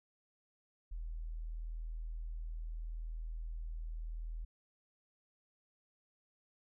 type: tone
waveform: sine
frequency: 40.39 Hz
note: E1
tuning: 35 cents flat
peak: -39 dBFS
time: 0.91-4.45 s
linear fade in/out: 10 ms
effects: none